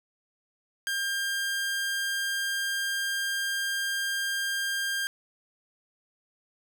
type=tone; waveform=sawtooth; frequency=1600 Hz; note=G6; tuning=35 cents sharp; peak=-24 dBFS; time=0.87-5.07 s; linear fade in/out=0 ms; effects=none